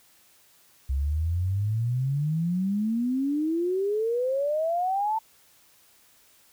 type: exponential sweep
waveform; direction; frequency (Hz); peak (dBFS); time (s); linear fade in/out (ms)
sine; up; 65.41 to 901; -23; 0.89-5.19; 10
effects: white hiss -59 dBFS RMS until 6.52 s